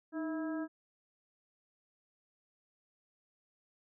harmonic tone with a mistuned harmonic, 325.2 Hz, E4, 23 cents flat, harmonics 1 / 2 / 3 / 4 / 5, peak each -35 / -44 / -51 / -50 / -49 dBFS, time 0.12-0.68 s, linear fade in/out 50 ms, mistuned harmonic 1, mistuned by -71 cents, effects none

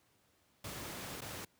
pink noise with dropouts, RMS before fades -44 dBFS, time 0.64-1.45 s, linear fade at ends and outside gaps 5 ms, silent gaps 1.208-1.217 s, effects pink hiss -72 dBFS RMS until 1.59 s + high-pass 80 Hz 12 dB/octave

